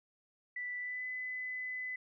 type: tone with pitch glide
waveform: sine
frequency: 1975.5 to 2010 Hz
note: B6 to B6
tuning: 0 to +30 cents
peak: -37 dBFS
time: 0.56-1.96 s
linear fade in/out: 5 ms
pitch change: +30 cents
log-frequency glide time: 0.79-1.05 s
effects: none